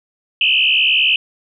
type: tone with frequency modulation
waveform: sine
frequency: 2800 Hz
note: F7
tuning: 4 cents sharp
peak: -11 dBFS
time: 0.41-1.16 s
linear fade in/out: 2 ms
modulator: 69.4 Hz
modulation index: 3.9
effects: none